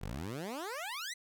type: exponential sweep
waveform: 15% pulse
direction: up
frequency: 41.2 to 2077 Hz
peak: -32 dBFS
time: 0.01-1.14 s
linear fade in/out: 10 ms
effects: none

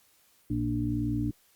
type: harmonic tone with a mistuned harmonic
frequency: 59.1 Hz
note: A#1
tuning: 24 cents sharp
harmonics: 1 / 2 / 4 / 5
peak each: -36 / -31 / -34 / -30 dBFS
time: 0.5-1.31 s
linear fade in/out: 5 ms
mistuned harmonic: 4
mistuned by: -19 cents
effects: white hiss -64 dBFS RMS until 1.55 s + Opus 48 kbps

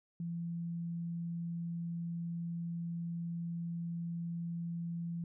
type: tone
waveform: sine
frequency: 169.5 Hz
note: E3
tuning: 49 cents sharp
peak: -36 dBFS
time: 0.2-5.24 s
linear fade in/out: 2 ms
effects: none

